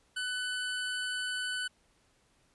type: tone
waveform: 25% pulse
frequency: 1498 Hz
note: F#6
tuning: 21 cents sharp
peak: -29 dBFS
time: 0.16-1.68 s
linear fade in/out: 10 ms
effects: pink hiss -69 dBFS RMS until 2.54 s + resampled to 24000 Hz